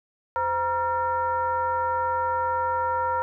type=tone with frequency modulation; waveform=sine; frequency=945 Hz; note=A#5; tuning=23 cents sharp; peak=-22 dBFS; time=0.36-3.22 s; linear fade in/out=0 ms; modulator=429 Hz; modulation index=0.92; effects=none

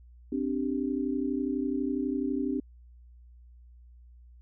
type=chord; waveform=sine; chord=C suspended second; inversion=none; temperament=equal; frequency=261.6 / 293.7 / 392 Hz; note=C4 / D4 / G4; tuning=0 / 0 / 0 cents; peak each=-30 / -31 / -35 dBFS; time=0.32-2.6 s; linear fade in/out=5 ms; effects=added 60 Hz sine -50 dBFS peak until 4.41 s

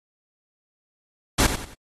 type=noise with echo; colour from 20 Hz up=pink; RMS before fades=-18 dBFS; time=1.38-1.47 s; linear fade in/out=10 ms; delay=91 ms; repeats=3; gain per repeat=-9 dB; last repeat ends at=1.743 s; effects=AAC 32 kbps

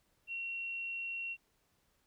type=tone; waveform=sine; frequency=2734 Hz; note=F7; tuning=37 cents flat; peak=-37 dBFS; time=0.27-1.37 s; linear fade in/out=50 ms; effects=pink hiss -75 dBFS RMS until 2.06 s

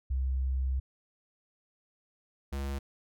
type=tone pair in turn; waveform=sine / square; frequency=65.41 / 68.98 Hz; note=C2 / C#2; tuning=0 / -8 cents; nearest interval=minor second; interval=92 cents; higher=second; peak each=-27 / -33 dBFS; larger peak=first; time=0.1-0.8 / 2.52-2.79 s; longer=first; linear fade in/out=10 ms; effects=none

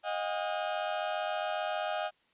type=tone cluster; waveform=35% pulse; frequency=623 / 718 / 805 Hz; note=D#5 / F5 / G5; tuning=+2 / +48 / +46 cents; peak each=-33 / -34 / -36 dBFS; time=0.03-2.11 s; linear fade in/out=50 ms; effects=white hiss -69 dBFS RMS until 2.33 s + resampled to 8000 Hz

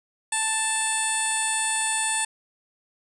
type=tone with low-pass filter; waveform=15% pulse; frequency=882 Hz; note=A5; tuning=4 cents sharp; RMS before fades=-25 dBFS; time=0.32-2.25 s; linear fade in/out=5 ms; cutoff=8700 Hz; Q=7; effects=none

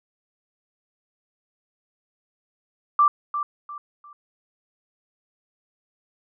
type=tone with echo; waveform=sine; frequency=1174.7 Hz; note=D6; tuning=in tune; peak=-13 dBFS; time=2.99-3.08 s; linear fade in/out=2 ms; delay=350 ms; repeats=3; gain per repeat=-10 dB; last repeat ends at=4.13 s; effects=none

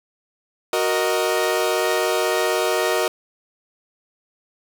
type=chord; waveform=sawtooth; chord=D# minor; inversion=first; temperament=equal; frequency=370 / 466.2 / 622.3 Hz; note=F#4 / A#4 / D#5; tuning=0 / 0 / 0 cents; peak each=-19 dBFS; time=0.73-3.08 s; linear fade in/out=2 ms; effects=none

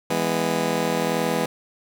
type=chord; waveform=15% pulse; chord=E major; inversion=none; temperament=just; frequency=164.81 / 206 / 247.2 Hz; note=E3 / G#3 / B3; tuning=0 / -14 / +2 cents; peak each=-20 dBFS; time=0.1-1.46 s; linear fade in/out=5 ms; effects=none

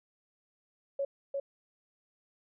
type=tone with echo; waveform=sine; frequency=555 Hz; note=C#5; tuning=2 cents sharp; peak=-29 dBFS; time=0.99-1.05 s; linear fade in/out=5 ms; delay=350 ms; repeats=1; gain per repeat=-2 dB; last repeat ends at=1.4 s; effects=none

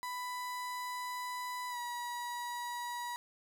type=tone with pitch glide; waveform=35% pulse; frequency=993 to 964.7 Hz; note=B5 to B5; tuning=+9 to -41 cents; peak=-36 dBFS; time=0.03-3.16 s; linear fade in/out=0 ms; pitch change=-50 cents; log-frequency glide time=1.69-1.78 s; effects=none

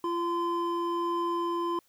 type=tone pair together; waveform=triangle; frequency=343.1 / 1028 Hz; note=F4 / C6; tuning=-31 / -31 cents; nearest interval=octave + perfect fifth; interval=1900 cents; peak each=-28 dBFS; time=0.04-1.79 s; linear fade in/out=2 ms; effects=white hiss -67 dBFS RMS until 1.88 s

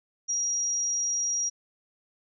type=tone; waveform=sine; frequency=5710 Hz; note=F8; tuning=37 cents sharp; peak=-25 dBFS; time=0.28-1.5 s; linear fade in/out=20 ms; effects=none

